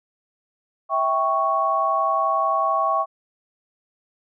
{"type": "chord", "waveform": "sine", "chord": "C# diminished", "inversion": "first", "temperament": "equal with one note detuned", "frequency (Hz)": [652.8, 784, 1108.7], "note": ["E5", "G5", "C#6"], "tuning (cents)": [-17, 0, 0], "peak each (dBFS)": [-24, -25, -20], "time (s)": [0.89, 3.06], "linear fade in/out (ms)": 50, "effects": []}